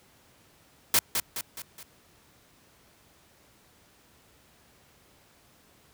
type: noise with echo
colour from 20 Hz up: white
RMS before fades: -21 dBFS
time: 0.94-0.99 s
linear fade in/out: 2 ms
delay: 210 ms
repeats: 4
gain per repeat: -6 dB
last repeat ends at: 1.83 s
effects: pink hiss -60 dBFS RMS until 5.93 s + high-pass 60 Hz 12 dB/octave